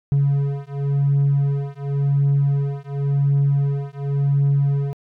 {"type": "beating tone pair", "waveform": "triangle", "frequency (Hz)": [140, 140.92], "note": ["C#3", "C#3"], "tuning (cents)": [18, 29], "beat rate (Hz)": 0.92, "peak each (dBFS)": -17, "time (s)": [0.12, 4.93], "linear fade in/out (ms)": 0, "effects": ["tanh soft clip ceiling -9 dBFS"]}